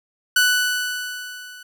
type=tone with level ramp; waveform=sawtooth; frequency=1487 Hz; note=F#6; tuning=8 cents sharp; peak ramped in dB=-9 to -35 dBFS; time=0.36-1.63 s; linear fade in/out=5 ms; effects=none